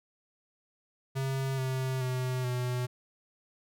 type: tone with pitch steps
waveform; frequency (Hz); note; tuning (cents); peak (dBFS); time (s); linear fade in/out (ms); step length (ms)
square; 134.2 / 130.91 / 127.7 / 124.56; C3 / C3 / C3 / B2; +44 / +1 / -42 / +15; -30; 1.15-2.87; 20; 430
effects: none